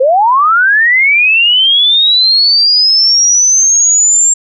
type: linear sweep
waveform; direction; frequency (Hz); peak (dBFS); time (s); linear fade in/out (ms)
sine; up; 494.1 to 7459; -5; 0-4.34; 10
effects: none